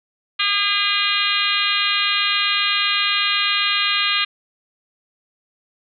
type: harmonic tone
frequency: 406.1 Hz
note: G#4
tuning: 39 cents flat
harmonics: 3 / 4 / 5 / 6 / 7 / 8 / 9 / 10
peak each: -25 / -27 / -26 / -24 / -24 / -24 / -26 / -25 dBFS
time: 0.39-4.25 s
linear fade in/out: 10 ms
effects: none